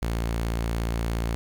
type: tone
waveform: sawtooth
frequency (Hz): 57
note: A#1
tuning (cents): -38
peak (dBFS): -21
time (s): 0.02-1.35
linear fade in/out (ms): 0
effects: 9-bit